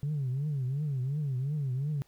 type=tone with vibrato; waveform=sine; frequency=138.59 Hz; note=C#3; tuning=in tune; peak=-27 dBFS; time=0.03-2.02 s; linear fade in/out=0 ms; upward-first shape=triangle; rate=2.8 Hz; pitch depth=200 cents each way; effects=tanh soft clip ceiling -26 dBFS + pink hiss -66 dBFS RMS until 2.07 s